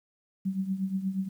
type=tone with tremolo; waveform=sine; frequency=191.3 Hz; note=G3; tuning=42 cents flat; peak=-24 dBFS; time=0.45-1.29 s; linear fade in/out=10 ms; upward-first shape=triangle; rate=8.4 Hz; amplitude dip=80%; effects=10-bit